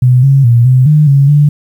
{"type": "tone with pitch steps", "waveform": "sine", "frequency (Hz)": [125.7, 137, 118.5, 128.3, 151.4, 139.1, 146.7], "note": ["B2", "C#3", "A#2", "C3", "D#3", "C#3", "D3"], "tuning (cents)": [31, -20, 29, -34, -47, 6, -2], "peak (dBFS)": -3, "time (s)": [0.02, 1.49], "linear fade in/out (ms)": 5, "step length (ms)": 210, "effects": ["7-bit"]}